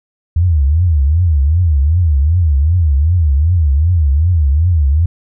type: tone with vibrato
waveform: sine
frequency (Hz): 78.3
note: D#2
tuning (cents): +11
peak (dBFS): -8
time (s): 0.36-5.06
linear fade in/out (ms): 5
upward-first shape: triangle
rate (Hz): 2.6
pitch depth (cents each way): 290
effects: none